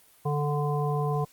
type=harmonic tone; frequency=146.83 Hz; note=D3; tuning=in tune; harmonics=1 / 3 / 5 / 7; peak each=-26 / -31 / -33 / -34 dBFS; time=0.25-1.25 s; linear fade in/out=10 ms; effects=white hiss -58 dBFS RMS until 1.32 s + Opus 32 kbps